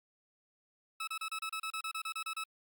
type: tone bursts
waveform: 20% pulse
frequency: 1300 Hz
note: E6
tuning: 24 cents flat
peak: -31 dBFS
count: 14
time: 1-2.439 s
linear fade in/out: 5 ms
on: 74 ms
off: 31 ms
effects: Opus 48 kbps